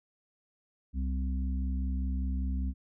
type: harmonic tone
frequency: 65.1 Hz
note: C2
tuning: 8 cents flat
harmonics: 1 / 3 / 4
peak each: -29 / -39 / -41 dBFS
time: 0.93-2.74 s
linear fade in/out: 50 ms
effects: none